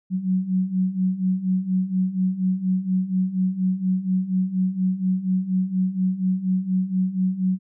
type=beating tone pair; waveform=sine; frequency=183.4 / 187.6 Hz; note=F#3 / F#3; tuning=-15 / +24 cents; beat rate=4.2 Hz; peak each=-25 / -21 dBFS; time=0.1-7.59 s; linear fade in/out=50 ms; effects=none